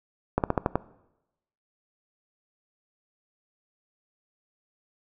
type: slowing click train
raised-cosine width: 1 ms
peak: -8 dBFS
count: 6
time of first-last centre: 0.38-0.756 s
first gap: 58 ms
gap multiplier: 1.13
effects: noise-tail reverb RT60 0.9 s tail -19 dB re dry